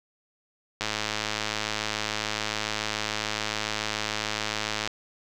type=click train; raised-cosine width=0.2 ms; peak=-10 dBFS; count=436; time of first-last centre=0.81-4.875 s; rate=107 Hz; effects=none